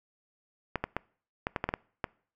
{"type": "clicks", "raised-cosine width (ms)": 0.5, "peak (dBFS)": -14, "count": 9, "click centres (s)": [0.757, 0.84, 0.966, 1.469, 1.562, 1.641, 1.69, 1.739, 2.042], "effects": ["noise-tail reverb RT60 0.5 s tail -25 dB re dry"]}